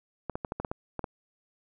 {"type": "clicks", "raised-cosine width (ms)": 1, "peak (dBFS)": -18, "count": 9, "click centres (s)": [0.297, 0.355, 0.448, 0.521, 0.6, 0.648, 0.715, 0.993, 1.042], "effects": []}